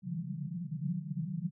pink band-pass noise, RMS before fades -37 dBFS, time 0.02-1.51 s, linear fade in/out 50 ms, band 140 to 190 Hz, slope 96 dB/octave, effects none

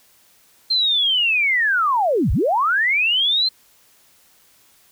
sine linear two-way sweep, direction down then up, 4186 to 38.31 to 4186 Hz, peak -15 dBFS, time 0.7-3.49 s, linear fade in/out 10 ms, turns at 2.32 s, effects white hiss -55 dBFS RMS until 4.91 s

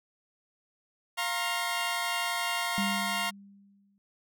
15% pulse chord, F suspended fourth, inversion none, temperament equal with one note detuned, 698.5 / 932.3 / 1073.4 Hz, F5 / Bb5 / C6, 0 / 0 / +44 cents, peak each -27 dBFS, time 1.17-3.31 s, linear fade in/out 20 ms
sine tone with exponential decay, 199.2 Hz, G3, 28 cents sharp, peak -27 dBFS, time 2.78-3.98 s, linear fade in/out 0 ms, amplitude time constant 260 ms
effects none

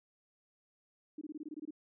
sine tone bursts, 304.9 Hz, D#4, 35 cents flat, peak -40 dBFS, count 10, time 1.18-1.708 s, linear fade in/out 5 ms, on 33 ms, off 22 ms, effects none

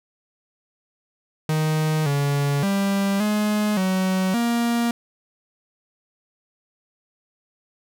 45% pulse tone with pitch steps, 155.7 / 142.2 / 197.6 / 210.6 / 187.6 / 235.4 Hz, D#3 / C#3 / G3 / G#3 / F#3 / A#3, +2 / +45 / +14 / +24 / +24 / +17 cents, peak -19 dBFS, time 1.49-4.91 s, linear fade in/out 2 ms, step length 570 ms, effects none

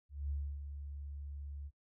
sine tone with ADSR envelope, 71.3 Hz, C#2, 49 cents sharp, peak -34 dBFS, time 0.09-1.71 s, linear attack 210 ms, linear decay 290 ms, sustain -8 dB, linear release 47 ms, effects noise-tail reverb RT60 0.1 s tail -25 dB re dry

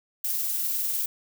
violet noise with tremolo, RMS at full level -26 dBFS, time 0.24-1.06 s, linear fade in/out 5 ms, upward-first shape triangle, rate 20 Hz, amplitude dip 35%, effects none

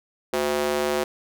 square tone with high-pass filter, 73.4 Hz, D2, in tune, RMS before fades -24 dBFS, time 0.33-1.04 s, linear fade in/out 5 ms, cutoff 420 Hz, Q 1.8, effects none

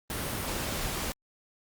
pink noise, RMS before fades -33 dBFS, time 0.1-1.12 s, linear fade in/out 0 ms, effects Opus 32 kbps

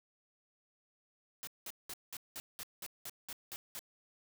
white noise bursts, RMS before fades -44 dBFS, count 11, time 1.43-3.792 s, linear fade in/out 0 ms, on 42 ms, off 190 ms, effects none

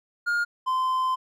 triangle tone pair in turn, 1418 / 1032.5 Hz, F6 / C6, +26 / -23 cents, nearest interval perfect fourth, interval 549 cents, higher first, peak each -20 / -20 dBFS, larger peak neither, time 0.26-0.45 / 0.66-1.16 s, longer second, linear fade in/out 20 ms, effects none

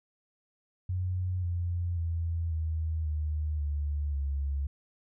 sine tone with pitch steps, 91.2 / 87.23 / 83.44 / 79.81 / 76.34 / 73.02 / 69.84 Hz, F#2 / F2 / E2 / D#2 / D#2 / D2 / C#2, -24 / -2 / +22 / +45 / -32 / -9 / +14 cents, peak -28 dBFS, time 0.89-4.67 s, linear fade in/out 5 ms, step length 540 ms, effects none

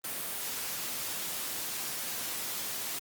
white noise, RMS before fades -36 dBFS, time 0.04-2.99 s, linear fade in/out 5 ms, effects high-pass 100 Hz 12 dB/octave + Opus 32 kbps

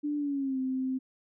sine tone with pitch glide, 294.2 to 260.6 Hz, D4 to C4, +3 to -7 cents, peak -28 dBFS, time 0.03-0.99 s, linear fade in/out 20 ms, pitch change -210 cents, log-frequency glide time 0.17-0.59 s, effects none

